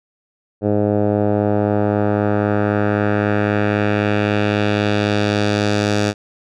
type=tone with low-pass filter sweep; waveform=10% pulse; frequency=103.83 Hz; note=G#2; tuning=in tune; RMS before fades=-17 dBFS; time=0.61-6.14 s; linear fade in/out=50 ms; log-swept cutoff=550 to 6200 Hz; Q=1.3; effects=none